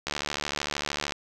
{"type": "click train", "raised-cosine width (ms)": 0.2, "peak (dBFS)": -11, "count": 78, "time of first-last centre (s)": [0.07, 1.122], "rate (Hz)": 73.2, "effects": []}